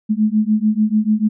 sine beating tone pair, 211.1 / 217.9 Hz, G#3 / A3, +29 / -17 cents, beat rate 6.8 Hz, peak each -16 dBFS, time 0.09-1.29 s, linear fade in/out 20 ms, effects none

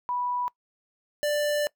sine / square tone pair in turn, 983 / 590.2 Hz, B5 / D5, -8 / +8 cents, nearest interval major sixth, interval 884 cents, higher first, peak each -26 / -24 dBFS, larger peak second, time 0.09-0.48 / 1.23-1.67 s, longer second, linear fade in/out 0 ms, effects noise-tail reverb RT60 0.1 s tail -22 dB re dry

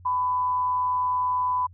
sine tone with amplitude modulation, 1000 Hz, B5, 21 cents sharp, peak -20 dBFS, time 0.05-1.67 s, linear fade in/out 10 ms, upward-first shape sine, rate 160 Hz, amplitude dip 30%, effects added 89 Hz sine -46 dBFS peak until 1.73 s

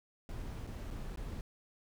brown noise with dropouts, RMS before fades -42 dBFS, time 0.29-1.41 s, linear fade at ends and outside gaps 1 ms, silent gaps 0.668-0.672 / 0.905-0.909 / 1.16-1.173 s, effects none

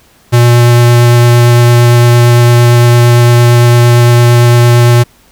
square tone with vibrato, 120 Hz, B2, 49 cents flat, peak -3 dBFS, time 0.32-5.04 s, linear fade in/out 20 ms, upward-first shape triangle, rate 8.8 Hz, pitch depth 11 cents each way, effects pink hiss -45 dBFS RMS until 5.31 s

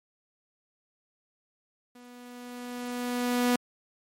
sawtooth tone with level ramp, 245.1 Hz, B3, 13 cents flat, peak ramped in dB -45 to -17 dBFS, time 1.95-3.56 s, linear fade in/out 5 ms, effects MP3 64 kbps

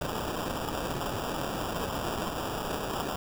white noise with sample-and-hold, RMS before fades -33 dBFS, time 0.01-3.16 s, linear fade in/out 5 ms, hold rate 2100 Hz, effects none

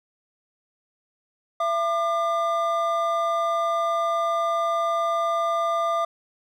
triangle tone pair together, 671.9 / 1200 Hz, E5 / D6, +33 / +37 cents, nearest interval minor seventh, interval 1004 cents, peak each -22 dBFS, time 1.6-6.05 s, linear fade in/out 5 ms, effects none

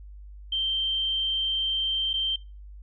sine tone with dropouts, 3136 Hz, G7, in tune, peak -24 dBFS, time 0.52-2.36 s, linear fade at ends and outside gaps 5 ms, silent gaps 2.132-2.138 s, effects noise-tail reverb RT60 0.3 s tail -22 dB re dry + added 50 Hz sine -41 dBFS peak until 2.82 s

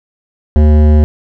triangle tone with hard clipping, 75.6 Hz, D#2, 49 cents flat, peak -6 dBFS, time 0.56-1.04 s, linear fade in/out 0 ms, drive 18 dB, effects none

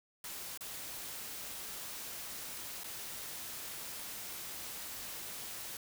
white noise with dropouts, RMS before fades -44 dBFS, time 0.24-5.77 s, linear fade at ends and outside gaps 2 ms, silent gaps 0.575-0.608 / 2.836-2.842 s, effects none

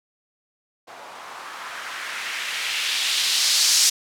violet noise with low-pass filter sweep, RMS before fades -24 dBFS, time 0.87-3.9 s, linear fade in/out 10 ms, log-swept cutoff 740 to 5800 Hz, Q 1.6, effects none

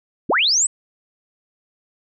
sine linear sweep, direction up, 108 to 8210 Hz, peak -14 dBFS, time 0.29-0.67 s, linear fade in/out 10 ms, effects none

